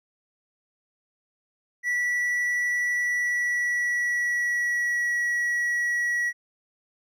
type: tone with pitch glide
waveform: triangle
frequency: 1952 to 1925.1 Hz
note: B6 to B6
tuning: -21 to -45 cents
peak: -21 dBFS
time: 1.83-6.33 s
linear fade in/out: 50 ms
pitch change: -24 cents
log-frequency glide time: 3-5.19 s
effects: none